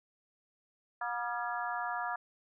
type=harmonic tone with a mistuned harmonic; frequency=240 Hz; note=B3; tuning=49 cents flat; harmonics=3 / 4 / 5 / 6 / 7; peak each=-38 / -39 / -40 / -41 / -41 dBFS; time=1.01-2.16 s; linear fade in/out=5 ms; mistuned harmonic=6; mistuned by=-66 cents; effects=none